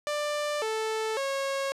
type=tone with pitch steps; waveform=sawtooth; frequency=592 / 439.5 / 547 Hz; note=D5 / A4 / C#5; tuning=+14 / -2 / -23 cents; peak=-24 dBFS; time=0.07-1.72 s; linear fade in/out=0 ms; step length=550 ms; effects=low-pass 9000 Hz 12 dB/octave